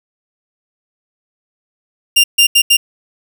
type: tone bursts at uneven times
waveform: sawtooth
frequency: 2794 Hz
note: F7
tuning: in tune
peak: -3 dBFS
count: 4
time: 2.16-2.24 / 2.38-2.47 / 2.55-2.62 / 2.7-2.77 s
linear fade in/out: 10 ms
effects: none